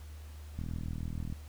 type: click train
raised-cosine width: 5 ms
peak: -26 dBFS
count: 31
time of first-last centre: 0.59-1.325 s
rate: 40.8 Hz
effects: added 75 Hz sine -44 dBFS peak until 1.48 s + pink hiss -58 dBFS RMS until 1.48 s